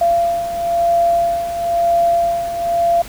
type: beating tone pair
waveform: sine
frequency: 684 / 685 Hz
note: F5 / F5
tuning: -36 / -34 cents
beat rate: 1 Hz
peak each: -20 / -14 dBFS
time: 0.01-3.02 s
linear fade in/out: 5 ms
effects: added 50 Hz sine -43 dBFS peak until 3.08 s + pink hiss -35 dBFS RMS until 3.08 s